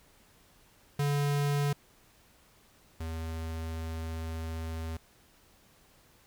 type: tone pair in turn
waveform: square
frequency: 143.7 / 81.14 Hz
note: D3 / E2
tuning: -37 / -27 cents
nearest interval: minor seventh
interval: 990 cents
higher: first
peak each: -27 / -35 dBFS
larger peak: first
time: 0.99-1.73 / 3-4.97 s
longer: second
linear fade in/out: 5 ms
effects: pink hiss -62 dBFS RMS until 6.26 s